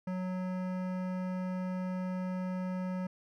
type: tone with hard clipping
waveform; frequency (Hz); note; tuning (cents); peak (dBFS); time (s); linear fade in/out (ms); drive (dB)
sine; 184.2; F#3; -7; -35; 0.07-3.07; 5; 16
effects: none